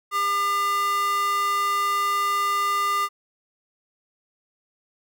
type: tone with high-pass filter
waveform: square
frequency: 401.8 Hz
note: G4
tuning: 43 cents sharp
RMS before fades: -23 dBFS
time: 0.11-3.09 s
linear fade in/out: 50 ms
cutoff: 1200 Hz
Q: 3.2
effects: none